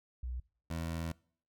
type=tone pair in turn; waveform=sine / 20% pulse; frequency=61.74 / 82.41 Hz; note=B1 / E2; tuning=0 / 0 cents; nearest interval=perfect fourth; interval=500 cents; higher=second; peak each=-36 / -31 dBFS; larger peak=second; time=0.23-0.4 / 0.7-1.12 s; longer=second; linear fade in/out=5 ms; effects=noise-tail reverb RT60 0.5 s tail -23 dB re dry